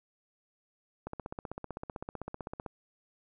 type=click train; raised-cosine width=1 ms; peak=-24 dBFS; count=26; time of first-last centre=1.07-2.662 s; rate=15.7 Hz; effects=none